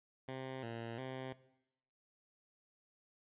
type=tone with pitch steps; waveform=10% pulse; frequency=131.4 / 115.5 / 130.7 Hz; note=C3 / A#2 / C3; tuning=+8 / -16 / -1 cents; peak=-34 dBFS; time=0.28-1.33 s; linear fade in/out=5 ms; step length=350 ms; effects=noise-tail reverb RT60 0.8 s tail -17 dB re dry + resampled to 8000 Hz